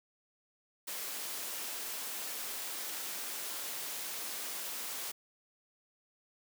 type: high-pass noise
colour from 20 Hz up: white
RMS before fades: -40 dBFS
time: 0.87-5.12 s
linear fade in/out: 10 ms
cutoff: 260 Hz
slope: 12 dB/octave
effects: none